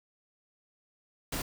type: noise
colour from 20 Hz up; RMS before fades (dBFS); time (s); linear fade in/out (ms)
pink; -34; 1.32-1.42; 5
effects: none